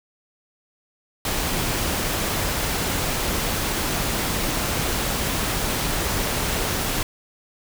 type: noise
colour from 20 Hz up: pink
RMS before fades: -24 dBFS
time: 1.25-7.03 s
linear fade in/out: 2 ms
effects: none